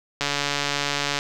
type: click train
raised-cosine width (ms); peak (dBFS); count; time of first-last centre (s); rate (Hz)
0.2; -6; 141; 0.21-1.189; 143
effects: none